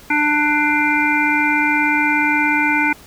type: harmonic tone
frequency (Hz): 297.2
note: D4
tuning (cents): +21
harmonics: 1 / 3 / 5 / 7 / 8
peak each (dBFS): -20 / -20 / -20 / -20 / -20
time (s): 0.1-2.93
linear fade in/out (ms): 5
effects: pink hiss -43 dBFS RMS until 3.06 s